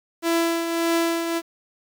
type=tone with tremolo; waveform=sawtooth; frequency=334.2 Hz; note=E4; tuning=24 cents sharp; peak=-14 dBFS; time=0.22-1.42 s; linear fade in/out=50 ms; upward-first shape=triangle; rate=1.7 Hz; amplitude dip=55%; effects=8-bit